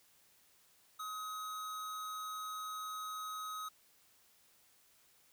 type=tone with amplitude modulation; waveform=square; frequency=1266 Hz; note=D#6; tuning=30 cents sharp; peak=-40 dBFS; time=0.99-3.69 s; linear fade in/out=10 ms; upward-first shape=sine; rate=200 Hz; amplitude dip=30%; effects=white hiss -68 dBFS RMS until 5.32 s